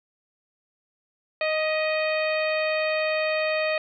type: harmonic tone with a mistuned harmonic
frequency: 622.3 Hz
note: D#5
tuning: in tune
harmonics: 1 / 2 / 3 / 4 / 5 / 6 / 7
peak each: -24 / -34 / -31 / -29 / -41 / -41 / -38 dBFS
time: 1.41-3.78 s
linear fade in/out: 2 ms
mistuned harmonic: 3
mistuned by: +26 cents
effects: none